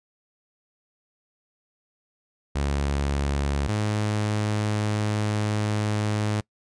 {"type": "tone pair in turn", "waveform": "sawtooth", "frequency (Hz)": [70.6, 105.78], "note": ["C#2", "G#2"], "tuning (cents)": [32, 32], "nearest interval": "perfect fifth", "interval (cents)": 700, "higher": "second", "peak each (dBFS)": -19, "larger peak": "neither", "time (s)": [[2.55, 3.68], [3.68, 6.41]], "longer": "second", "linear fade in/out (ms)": 10, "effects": ["noise-tail reverb RT60 0.1 s tail -24 dB re dry", "resampled to 22050 Hz"]}